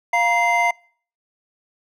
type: tone cluster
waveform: triangle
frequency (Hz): 699 / 947 / 2079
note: F5 / A#5 / C7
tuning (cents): +1 / +27 / -12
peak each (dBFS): -18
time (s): 0.13-0.71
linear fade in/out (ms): 5
effects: noise-tail reverb RT60 0.5 s tail -26 dB re dry